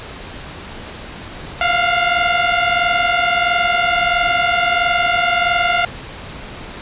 15% pulse tone pair together, 690 / 711.5 Hz, F5 / F5, -21 / +32 cents, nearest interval minor second, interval 53 cents, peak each -10 dBFS, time 1.61-5.85 s, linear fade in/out 2 ms, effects pink hiss -32 dBFS RMS until 6.81 s + resampled to 8000 Hz

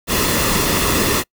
pink noise with comb filter, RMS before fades -17 dBFS, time 0.07-1.24 s, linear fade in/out 50 ms, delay 1.3 ms, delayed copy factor -0.5, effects noise-tail reverb RT60 0.1 s tail -26 dB re dry

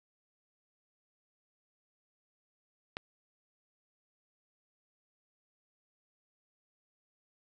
click, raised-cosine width 0.3 ms, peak -20 dBFS, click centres 2.969 s, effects none

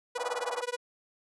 sawtooth tone with tremolo, 490 Hz, B4, 14 cents flat, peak -25 dBFS, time 0.15-0.77 s, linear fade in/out 10 ms, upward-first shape sine, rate 19 Hz, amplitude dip 100%
pink band-pass noise, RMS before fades -38 dBFS, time 0.17-0.62 s, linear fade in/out 10 ms, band 660 to 1100 Hz, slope 24 dB/octave
effects resampled to 24000 Hz

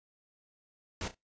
pink noise with echo, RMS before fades -36 dBFS, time 1.01-1.08 s, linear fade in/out 2 ms, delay 33 ms, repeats 2, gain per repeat -12 dB, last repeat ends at 1.146 s, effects noise-tail reverb RT60 0.2 s tail -26 dB re dry + resampled to 16000 Hz

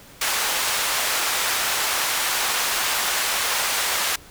pink band-pass noise, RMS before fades -23 dBFS, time 0.21-4.16 s, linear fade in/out 5 ms, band 920 to 16000 Hz, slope 12 dB/octave, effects pink hiss -46 dBFS RMS until 4.3 s

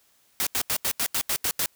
white noise bursts, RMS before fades -25 dBFS, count 9, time 0.4-1.659 s, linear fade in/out 0 ms, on 67 ms, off 82 ms, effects white hiss -63 dBFS RMS until 1.75 s

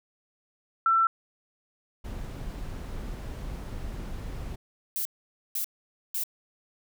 sine tone, 1340 Hz, E6, 28 cents sharp, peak -19 dBFS, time 0.86-1.07 s, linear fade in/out 2 ms
brown noise, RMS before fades -36 dBFS, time 2.04-4.56 s, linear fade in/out 10 ms
violet noise bursts, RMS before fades -30 dBFS, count 3, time 4.96-6.236 s, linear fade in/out 0 ms, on 92 ms, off 500 ms
effects none

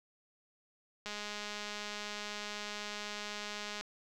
click train, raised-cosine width 0.2 ms, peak -24 dBFS, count 573, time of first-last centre 1.06-3.81 s, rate 208 Hz, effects none

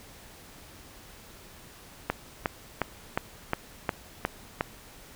click train, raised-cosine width 0.5 ms, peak -10 dBFS, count 8, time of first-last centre 2.1-4.609 s, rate 2.79 Hz, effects pink hiss -50 dBFS RMS until 5.15 s

